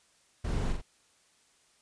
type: noise with echo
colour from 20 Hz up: brown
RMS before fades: -32 dBFS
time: 0.44-0.73 s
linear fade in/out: 10 ms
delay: 43 ms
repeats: 2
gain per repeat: -4 dB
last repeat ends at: 0.816 s
effects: white hiss -66 dBFS RMS until 1.81 s + resampled to 22050 Hz